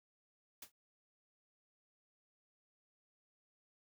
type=noise with exponential decay; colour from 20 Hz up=white; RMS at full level=-45 dBFS; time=0.62-0.72 s; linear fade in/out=5 ms; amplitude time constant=21 ms; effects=none